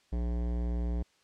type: tone with hard clipping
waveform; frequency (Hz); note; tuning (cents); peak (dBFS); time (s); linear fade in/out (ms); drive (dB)
sine; 59.3; A#1; +30; -31; 0.12-1.03; 10; 17
effects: white hiss -67 dBFS RMS until 1.23 s + low-pass 6000 Hz 12 dB/octave